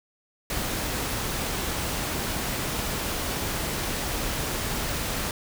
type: noise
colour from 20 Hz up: pink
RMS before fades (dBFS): -29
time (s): 0.5-5.31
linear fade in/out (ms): 2
effects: none